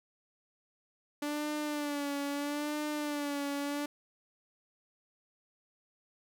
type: tone with vibrato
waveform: sawtooth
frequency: 291.5 Hz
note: D4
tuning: 13 cents flat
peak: -29 dBFS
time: 1.22-3.86 s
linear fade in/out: 5 ms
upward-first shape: sine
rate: 0.77 Hz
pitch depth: 51 cents each way
effects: none